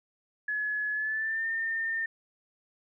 sine tone with pitch glide, 1700 to 1811.5 Hz, G#6 to A6, +40 to +50 cents, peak -28 dBFS, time 0.48-2.06 s, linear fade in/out 5 ms, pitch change +110 cents, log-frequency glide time 0.92-1.46 s, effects none

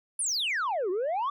sine exponential two-way sweep, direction down then up, 10400 to 349.2 to 1186 Hz, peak -24 dBFS, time 0.19-1.3 s, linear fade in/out 5 ms, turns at 0.9 s, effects tanh soft clip ceiling -25 dBFS

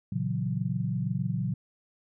sine chord, F# dominant seventh, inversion first, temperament equal, 116.54 / 138.59 / 164.81 / 185 Hz, A#2 / C#3 / E3 / F#3, 0 / 0 / 0 / 0 cents, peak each -32 / -32 / -34 / -32 dBFS, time 0.12-1.54 s, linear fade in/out 5 ms, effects none

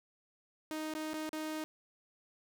sawtooth tone with dropouts, 311.1 Hz, D#4, in tune, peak -33 dBFS, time 0.71-1.64 s, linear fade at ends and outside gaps 0 ms, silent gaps 0.938-0.95 / 1.133-1.14 / 1.292-1.331 s, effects none

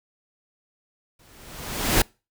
pink noise with exponential growth, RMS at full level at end -17 dBFS, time 1.19-2.02 s, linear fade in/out 5 ms, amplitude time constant 180 ms, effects noise-tail reverb RT60 0.3 s tail -26 dB re dry

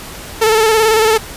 sawtooth tone with vibrato, 440 Hz, A4, in tune, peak -5 dBFS, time 0.41-1.18 s, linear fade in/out 10 ms, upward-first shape square, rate 18 Hz, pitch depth 36 cents each way, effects pink hiss -30 dBFS RMS until 1.36 s + resampled to 32000 Hz

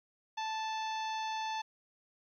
harmonic tone, 878 Hz, A5, 4 cents flat, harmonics 1 / 2 / 3 / 4 / 5 / 6 / 7, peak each -35 / -46 / -46 / -46 / -50 / -56 / -53 dBFS, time 0.37-1.62 s, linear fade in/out 10 ms, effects 12-bit

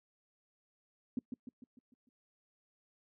sine tone with echo, 249 Hz, B3, 14 cents sharp, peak -31 dBFS, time 1.17-1.19 s, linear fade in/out 2 ms, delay 150 ms, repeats 6, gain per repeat -6 dB, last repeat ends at 2.09 s, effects noise-tail reverb RT60 0.1 s tail -25 dB re dry

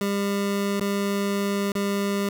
25% pulse tone with dropouts, 200.4 Hz, G3, 38 cents sharp, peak -19 dBFS, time 0.01-2.29 s, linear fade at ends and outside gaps 2 ms, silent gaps 0.798-0.809 / 1.72-1.752 s, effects none

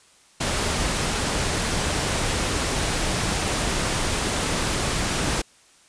pink noise, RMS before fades -24 dBFS, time 0.4-5.42 s, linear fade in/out 10 ms, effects white hiss -55 dBFS RMS until 5.88 s + resampled to 22050 Hz

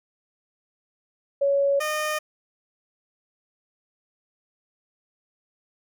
sine / 15% pulse tone pair in turn, 559 / 611.4 Hz, C#5 / D#5, +14 / -30 cents, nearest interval major second, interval 156 cents, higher second, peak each -18 dBFS, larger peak neither, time 1.41-1.8 / 1.8-2.19 s, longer neither, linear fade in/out 10 ms, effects none

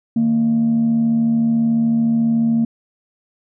sine tone pair together, 155.74 / 229.6 Hz, D#3 / A#3, +2 / -26 cents, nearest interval perfect fifth, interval 672 cents, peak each -24 / -12 dBFS, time 0.16-2.65 s, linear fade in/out 5 ms, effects tanh soft clip ceiling -10 dBFS

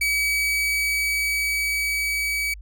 40% pulse tone with level ramp, 2279 Hz, C#7, 47 cents sharp, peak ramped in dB -19 to -22 dBFS, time 0.01-2.54 s, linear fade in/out 5 ms, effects added 50 Hz sine -37 dBFS peak until 2.61 s

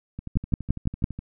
two click trains, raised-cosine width 5 ms, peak -21 / -9 dBFS, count 13 / 5, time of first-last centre 0.19-1.19 / 0.37-1.041 s, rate 12 / 5.96 Hz, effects none

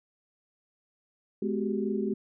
sine tone cluster, 211.5 / 252.4 / 375.1 / 399.5 Hz, G#3 / B3 / F#4 / G4, +32 / +38 / +24 / +33 cents, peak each -30 / -35 / -32 / -35 dBFS, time 1.42-2.14 s, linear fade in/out 5 ms, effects none

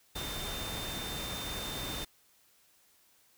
sine tone in noise, 3600 Hz, A7, 39 cents sharp, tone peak -41 dBFS, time 0.15-2.05 s, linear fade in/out 10 ms, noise pink, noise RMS -39 dBFS, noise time 0.15-2.05 s, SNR -5 dB, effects white hiss -66 dBFS RMS until 3.37 s

